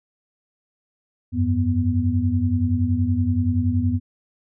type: tone cluster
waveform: sine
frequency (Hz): 89.3 / 99.9 / 246.3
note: F2 / G2 / B3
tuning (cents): +39 / +33 / -5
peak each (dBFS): -22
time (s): 1.32-4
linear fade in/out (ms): 50
effects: none